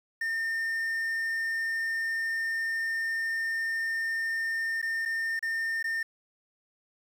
triangle tone with dropouts, 1814 Hz, A#6, 48 cents flat, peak -26 dBFS, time 0.21-6.03 s, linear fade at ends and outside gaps 5 ms, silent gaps 4.817-4.826 / 5.053-5.057 / 5.393-5.426 / 5.828-5.841 s, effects 9-bit

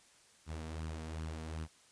sawtooth tone with flanger, 79.4 Hz, D#2, 36 cents sharp, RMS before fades -42 dBFS, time 0.46-1.68 s, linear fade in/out 50 ms, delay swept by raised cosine 0.66 to 4.46 ms, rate 2.6 Hz, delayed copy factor +0.5, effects white hiss -64 dBFS RMS until 1.91 s + resampled to 22050 Hz

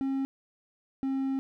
triangle tone pair in turn, 269.8 / 268.4 Hz, C#4 / C4, -47 / +44 cents, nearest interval unison, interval 9 cents, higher first, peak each -25 dBFS, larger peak neither, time 0.01-0.25 / 1.03-1.39 s, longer second, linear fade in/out 0 ms, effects none

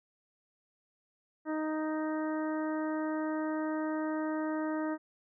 harmonic tone, 311.1 Hz, D#4, in tune, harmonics 1 / 2 / 3 / 4 / 5 / 6, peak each -32 / -38 / -42 / -44 / -46 / -48 dBFS, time 1.45-4.98 s, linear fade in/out 50 ms, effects none

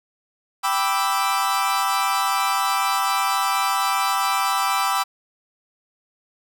40% pulse chord, E minor seventh, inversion first, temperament equal, 784 / 987.8 / 1174.7 / 1318.5 Hz, G5 / B5 / D6 / E6, 0 / 0 / 0 / 0 cents, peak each -24 dBFS, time 0.63-5.04 s, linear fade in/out 20 ms, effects none

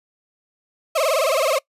35% pulse tone with vibrato, 587.3 Hz, D5, in tune, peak -15 dBFS, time 0.95-1.59 s, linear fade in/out 10 ms, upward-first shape sine, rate 19 Hz, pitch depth 210 cents each way, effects noise-tail reverb RT60 0.1 s tail -23 dB re dry + resampled to 32000 Hz

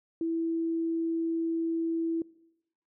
sine tone, 329.6 Hz, E4, in tune, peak -27 dBFS, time 0.21-2.22 s, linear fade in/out 2 ms, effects noise-tail reverb RT60 0.9 s tail -23 dB re dry

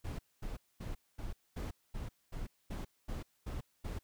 brown noise bursts, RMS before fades -40 dBFS, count 11, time 0.04-3.99 s, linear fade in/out 10 ms, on 150 ms, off 230 ms, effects white hiss -75 dBFS RMS until 4.03 s

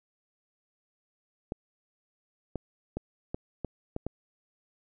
clicks, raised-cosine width 2 ms, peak -19 dBFS, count 7, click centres 1.521 / 2.557 / 2.97 / 3.345 / 3.647 / 3.964 / 4.066 s, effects none

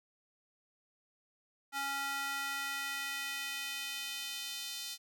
square tone with high-pass filter sweep, 277.2 Hz, C#4, in tune, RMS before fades -39 dBFS, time 1.72-4.98 s, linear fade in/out 50 ms, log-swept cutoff 1100 to 4000 Hz, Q 1.6, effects none

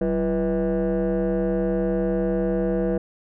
sine tone with frequency modulation, 340 Hz, F4, 46 cents flat, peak -17 dBFS, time 0.01-2.98 s, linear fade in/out 5 ms, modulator 150 Hz, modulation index 1.6, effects tanh soft clip ceiling -19 dBFS

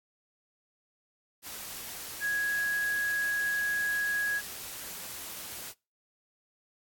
sine tone in noise, 1661.2 Hz, G#6, in tune, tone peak -27 dBFS, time 2.2-4.42 s, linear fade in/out 50 ms, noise white, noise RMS -41 dBFS, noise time 1.42-5.74 s, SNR +11 dB, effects noise-tail reverb RT60 0.3 s tail -26 dB re dry + AAC 64 kbps

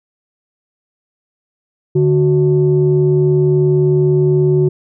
sine tone pair together, 146.83 / 369.6 Hz, D3 / F#4, 0 / -2 cents, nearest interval octave + major third, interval 1598 cents, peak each -11 dBFS, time 1.95-4.69 s, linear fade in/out 10 ms, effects tanh soft clip ceiling -3 dBFS

